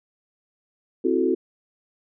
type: chord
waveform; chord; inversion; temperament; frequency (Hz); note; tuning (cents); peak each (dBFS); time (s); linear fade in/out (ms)
sine; F# half-diminished seventh; second; equal; 261.6 / 329.6 / 370 / 440; C4 / E4 / F#4 / A4; 0 / 0 / 0 / 0; -25 / -24 / -22 / -26; 1.04-1.35; 10
effects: none